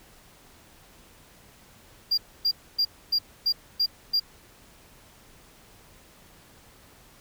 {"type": "tone bursts", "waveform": "triangle", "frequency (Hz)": 4782, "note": "D8", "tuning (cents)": 30, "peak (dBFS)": -18, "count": 7, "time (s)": [2.11, 4.199], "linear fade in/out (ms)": 10, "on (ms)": 67, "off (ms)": 270, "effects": ["tanh soft clip ceiling -15 dBFS", "pink hiss -54 dBFS RMS until 7.2 s"]}